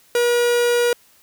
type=tone; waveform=45% pulse; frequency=480 Hz; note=B4; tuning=49 cents flat; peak=-15 dBFS; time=0.15-0.93 s; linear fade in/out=2 ms; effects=white hiss -54 dBFS RMS until 1.22 s